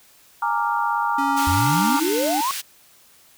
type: chord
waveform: sine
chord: Bb dominant seventh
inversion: third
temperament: equal with one note detuned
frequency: 830.6 / 927 / 1174.7 / 1396.9 Hz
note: Ab5 / Bb5 / D6 / F6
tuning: 0 / -10 / 0 / 0 cents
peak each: -26 / -22 / -26 / -27 dBFS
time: 0.42-2 s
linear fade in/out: 5 ms
type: tone with pitch glide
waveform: square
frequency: 277.2 to 298.8 Hz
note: C#4 to D4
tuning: 0 to +30 cents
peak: -25 dBFS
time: 1.18-2.41 s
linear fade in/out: 5 ms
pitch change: +130 cents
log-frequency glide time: 1.4-1.82 s
type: high-pass noise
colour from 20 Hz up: pink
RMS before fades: -29 dBFS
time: 1.36-2.62 s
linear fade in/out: 20 ms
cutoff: 2500 Hz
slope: 12 dB/octave
type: exponential sweep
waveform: sine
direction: up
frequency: 79.2 to 1133 Hz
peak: -20 dBFS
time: 1.47-2.51 s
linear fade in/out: 0 ms
effects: white hiss -53 dBFS RMS until 3.37 s